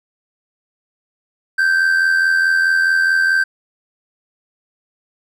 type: tone with amplitude modulation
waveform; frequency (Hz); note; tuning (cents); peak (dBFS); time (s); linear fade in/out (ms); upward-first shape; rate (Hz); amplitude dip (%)
triangle; 1560; G6; -9; -8; 1.58-3.44; 10; sine; 84.7; 50
effects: none